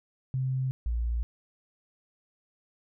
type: tone pair in turn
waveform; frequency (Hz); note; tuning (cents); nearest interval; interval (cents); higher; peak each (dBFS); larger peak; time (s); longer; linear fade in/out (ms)
sine; 130.81 / 58.27; C3 / A#1; 0 / 0; octave + major second; 1400; first; -26; neither; 0.34-0.71 / 0.86-1.23; neither; 0
effects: none